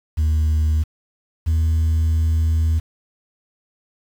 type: tone pair in turn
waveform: sine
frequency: 77.78 / 80.38 Hz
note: D#2 / E2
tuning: 0 / -43 cents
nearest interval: minor second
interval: 57 cents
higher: second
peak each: -12 dBFS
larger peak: neither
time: 0.17-0.84 / 1.46-2.8 s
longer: second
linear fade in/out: 20 ms
effects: tanh soft clip ceiling -14 dBFS + 7-bit